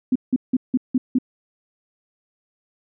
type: tone bursts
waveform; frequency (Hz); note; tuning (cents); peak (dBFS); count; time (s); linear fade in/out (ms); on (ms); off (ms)
sine; 254.7; C4; -46; -14; 6; 0.12-1.186; 5; 36; 170
effects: none